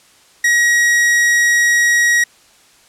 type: tone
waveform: 45% pulse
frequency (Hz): 1900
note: A#6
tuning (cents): +33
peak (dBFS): -10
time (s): 0.44-2.24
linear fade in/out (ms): 5
effects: white hiss -49 dBFS RMS until 2.88 s + low-pass 9000 Hz 12 dB/octave